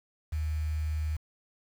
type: tone with quantisation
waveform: sine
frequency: 77.3 Hz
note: D#2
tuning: 11 cents flat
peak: -28 dBFS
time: 0.32-1.17 s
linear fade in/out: 10 ms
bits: 8
effects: none